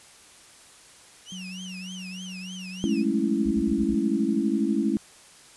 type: tone with vibrato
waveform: 30% pulse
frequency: 2810 Hz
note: F7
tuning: 10 cents sharp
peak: -36 dBFS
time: 1.25-3.05 s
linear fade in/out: 50 ms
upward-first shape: triangle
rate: 3.3 Hz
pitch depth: 240 cents each way
type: tone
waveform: sine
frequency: 184.9 Hz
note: F#3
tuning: 1 cent flat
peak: -36 dBFS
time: 1.32-4.4 s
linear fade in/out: 2 ms
type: chord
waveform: sine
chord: A major seventh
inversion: third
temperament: equal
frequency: 207.7 / 220 / 277.2 / 329.6 Hz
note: G#3 / A3 / C#4 / E4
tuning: 0 / 0 / 0 / 0 cents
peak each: -27 dBFS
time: 2.84-4.97 s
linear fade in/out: 0 ms
type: tone bursts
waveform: sine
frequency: 63.5 Hz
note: B1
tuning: 49 cents sharp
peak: -33 dBFS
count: 5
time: 3.45-3.954 s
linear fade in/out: 10 ms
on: 68 ms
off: 41 ms
effects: white hiss -51 dBFS RMS until 5.56 s + resampled to 24000 Hz